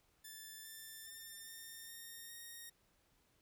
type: tone with pitch steps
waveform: 5% pulse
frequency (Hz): 1757 / 1777.4 / 1798.1 / 1819 / 1840.1 / 1861.5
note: A6 / A6 / A6 / A#6 / A#6 / A#6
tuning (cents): -3 / +17 / +37 / -43 / -23 / -3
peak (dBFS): -40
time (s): 0.24-2.7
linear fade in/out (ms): 10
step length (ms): 410
effects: pink hiss -75 dBFS RMS until 3.41 s